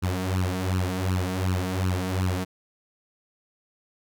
sawtooth tone with flanger, 92.5 Hz, F#2, in tune, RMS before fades -26 dBFS, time 0.02-2.45 s, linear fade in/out 20 ms, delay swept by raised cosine 0.7 to 4.5 ms, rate 2.7 Hz, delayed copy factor +0.85, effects none

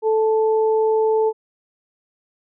sine tone pair together, 438.5 / 877 Hz, A4 / A5, -6 / -6 cents, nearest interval octave, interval 1200 cents, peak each -15 / -24 dBFS, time 0.02-1.33 s, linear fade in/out 50 ms, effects none

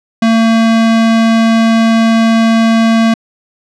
square tone, 226.2 Hz, A3, 48 cents sharp, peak -7 dBFS, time 0.22-3.14 s, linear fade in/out 5 ms, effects low-pass 5000 Hz 12 dB/octave

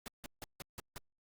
pink noise bursts, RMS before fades -45 dBFS, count 6, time 0.06-0.98 s, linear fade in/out 0 ms, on 20 ms, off 160 ms, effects Opus 48 kbps

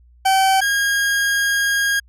40% pulse tone pair in turn, 769 / 1629.5 Hz, G5 / G#6, -33 / -33 cents, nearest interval octave + minor second, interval 1300 cents, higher second, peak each -12 / -15 dBFS, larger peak first, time 0.25-0.61 / 0.61-2 s, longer second, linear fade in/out 10 ms, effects added 60 Hz sine -47 dBFS peak until 2.08 s + resampled to 32000 Hz

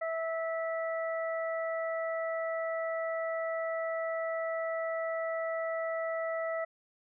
harmonic tone, 654 Hz, E5, 14 cents flat, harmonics 1 / 2 / 3, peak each -32 / -40 / -40 dBFS, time 0.01-6.65 s, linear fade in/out 10 ms, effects none

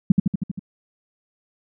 sine tone with echo, 189.6 Hz, F#3, 43 cents sharp, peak -7 dBFS, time 0.1-0.12 s, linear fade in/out 5 ms, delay 79 ms, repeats 6, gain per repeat -3 dB, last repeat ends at 0.594 s, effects none

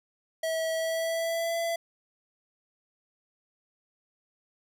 square tone with pitch glide, 647 to 671.4 Hz, E5 to E5, -32 to +32 cents, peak -28 dBFS, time 0.43-1.76 s, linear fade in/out 5 ms, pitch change +64 cents, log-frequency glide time 0.73-1.57 s, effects none

